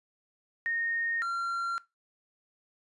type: tone pair in turn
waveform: sine / triangle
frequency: 1848 / 1374.5 Hz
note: A#6 / F6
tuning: -16 / -28 cents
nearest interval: perfect fourth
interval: 512 cents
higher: first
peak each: -28 / -27 dBFS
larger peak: second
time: 0.66-1.22 / 1.22-1.78 s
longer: neither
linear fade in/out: 0 ms
effects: noise-tail reverb RT60 0.2 s tail -18 dB re dry + resampled to 24000 Hz